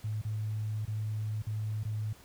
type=tone with dropouts; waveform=sine; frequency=107.5 Hz; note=A2; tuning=40 cents flat; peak=-31 dBFS; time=0.04-2.13 s; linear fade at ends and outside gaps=5 ms; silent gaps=0.216-0.249 / 0.853-0.878 / 1.421-1.468 / 1.834-1.851 s; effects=pink hiss -57 dBFS RMS until 2.24 s